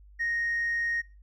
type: tone with tanh clipping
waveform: triangle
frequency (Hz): 1864.7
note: A#6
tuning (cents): 0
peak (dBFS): -27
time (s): 0.19-1.02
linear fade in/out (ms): 20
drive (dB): 5
effects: noise-tail reverb RT60 0.3 s tail -19 dB re dry + added 50 Hz sine -50 dBFS peak until 1.22 s